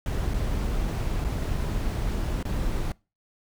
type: noise with dropouts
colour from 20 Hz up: brown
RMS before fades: -27 dBFS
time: 0.06-2.92 s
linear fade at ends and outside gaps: 1 ms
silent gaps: 0.337-0.342 / 1.242-1.247 / 2.428-2.452 s
effects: noise-tail reverb RT60 0.3 s tail -24 dB re dry